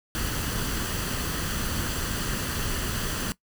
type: noise with comb filter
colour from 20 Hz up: pink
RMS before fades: -29 dBFS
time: 0.15-3.32 s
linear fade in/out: 0 ms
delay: 0.66 ms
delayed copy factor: +0.5
effects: noise-tail reverb RT60 0.1 s tail -19 dB re dry